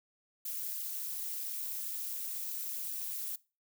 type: noise with amplitude modulation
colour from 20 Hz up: violet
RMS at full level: -35 dBFS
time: 0.45-3.36 s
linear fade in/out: 5 ms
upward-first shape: sine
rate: 234 Hz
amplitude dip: 80%
effects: noise-tail reverb RT60 0.3 s tail -21 dB re dry